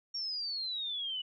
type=exponential sweep; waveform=sine; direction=down; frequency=5588 to 2933 Hz; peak=-34 dBFS; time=0.14-1.22 s; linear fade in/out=10 ms; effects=none